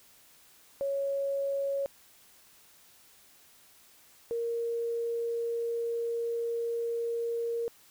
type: tone pair in turn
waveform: sine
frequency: 554.4 / 466.2 Hz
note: C#5 / A#4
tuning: 0 / 0 cents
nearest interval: minor third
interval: 300 cents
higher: first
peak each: -28 / -29 dBFS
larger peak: first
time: 0.81-1.86 / 4.31-7.68 s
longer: second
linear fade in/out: 0 ms
effects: white hiss -59 dBFS RMS until 7.9 s